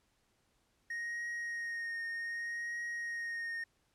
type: tone with vibrato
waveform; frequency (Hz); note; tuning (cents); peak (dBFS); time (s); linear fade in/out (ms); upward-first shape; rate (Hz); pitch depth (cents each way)
triangle; 1864.7; A#6; 0; -35; 0.9-3.64; 5; triangle; 0.65; 22
effects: pink hiss -75 dBFS RMS until 3.94 s + low-pass 11000 Hz 12 dB/octave